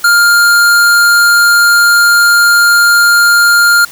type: tone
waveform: square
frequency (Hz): 1404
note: F6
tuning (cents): +9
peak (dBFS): -5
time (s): 0.04-3.85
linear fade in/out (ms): 5
effects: white hiss -32 dBFS RMS until 3.91 s